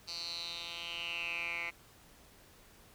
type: tone with band-pass filter sweep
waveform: 10% pulse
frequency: 170 Hz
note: F3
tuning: 46 cents flat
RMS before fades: -40 dBFS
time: 0.07-1.71 s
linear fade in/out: 20 ms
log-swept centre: 4700 to 2100 Hz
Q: 7.1
effects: pink hiss -60 dBFS RMS until 2.94 s